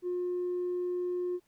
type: tone with tanh clipping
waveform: triangle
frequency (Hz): 357.5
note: F4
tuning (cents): +41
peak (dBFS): -30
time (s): 0.02-1.4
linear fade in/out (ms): 50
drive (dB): 5
effects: pink hiss -72 dBFS RMS until 1.47 s